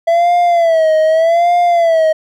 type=tone with vibrato; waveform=triangle; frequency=664 Hz; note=E5; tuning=12 cents sharp; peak=-6 dBFS; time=0.07-2.13 s; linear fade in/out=10 ms; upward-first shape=sine; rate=0.83 Hz; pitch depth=100 cents each way; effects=none